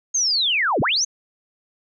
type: linear two-way sweep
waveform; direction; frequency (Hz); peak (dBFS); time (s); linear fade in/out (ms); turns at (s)
sine; down then up; 6560 to 87.9 to 6560; -17; 0.14-1.05; 10; 0.81
effects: none